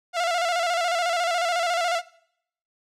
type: tone with vibrato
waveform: sawtooth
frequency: 690 Hz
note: F5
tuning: 21 cents flat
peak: -18 dBFS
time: 0.13-2.02 s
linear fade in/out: 50 ms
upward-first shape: square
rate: 14 Hz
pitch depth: 55 cents each way
effects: noise-tail reverb RT60 0.7 s tail -21 dB re dry + low-pass 7000 Hz 12 dB/octave